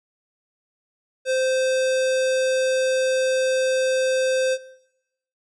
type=tone; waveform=square; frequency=520 Hz; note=C5; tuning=11 cents flat; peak=-20 dBFS; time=1.25-4.58 s; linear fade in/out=50 ms; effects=noise-tail reverb RT60 0.9 s tail -19 dB re dry + resampled to 22050 Hz